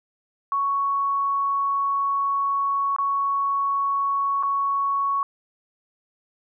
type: tone with dropouts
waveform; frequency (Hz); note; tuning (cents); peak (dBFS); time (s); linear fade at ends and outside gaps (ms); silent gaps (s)
sine; 1112; C#6; +5; -20; 0.52-5.23; 1; 2.963-2.985 / 4.427-4.433
effects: none